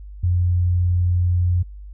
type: tone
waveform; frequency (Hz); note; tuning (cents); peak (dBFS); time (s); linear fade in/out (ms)
sine; 88.8; F2; +29; -15; 0.23-1.63; 10
effects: added 50 Hz sine -34 dBFS peak until 1.93 s